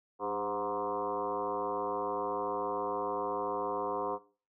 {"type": "tone with frequency modulation", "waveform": "sine", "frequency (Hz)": 726, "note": "F#5", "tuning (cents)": -33, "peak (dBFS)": -31, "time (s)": [0.19, 4.19], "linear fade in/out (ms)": 50, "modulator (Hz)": 107, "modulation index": 3.7, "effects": ["noise-tail reverb RT60 0.4 s tail -19 dB re dry"]}